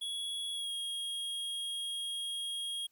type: tone with pitch glide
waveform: square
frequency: 3356 to 3270 Hz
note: G#7 to G#7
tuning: +17 to -28 cents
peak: -36 dBFS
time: 0.01-2.87 s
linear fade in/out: 10 ms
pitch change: -45 cents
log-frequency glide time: 0.53-0.72 s
effects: white hiss -75 dBFS RMS until 2.91 s